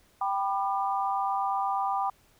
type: chord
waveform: sine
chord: G major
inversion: none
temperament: equal with one note detuned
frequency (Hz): 784 / 987.8 / 1199.3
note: G5 / B5 / D6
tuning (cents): 0 / 0 / +36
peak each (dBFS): -28 / -31 / -32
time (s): 0.21-2.1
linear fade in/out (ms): 5
effects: pink hiss -63 dBFS RMS until 2.39 s